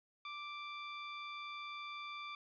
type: tone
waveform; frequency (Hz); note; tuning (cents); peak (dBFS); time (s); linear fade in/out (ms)
20% pulse; 1174.7; D6; 0; -39; 0.25-2.35; 2
effects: resampled to 11025 Hz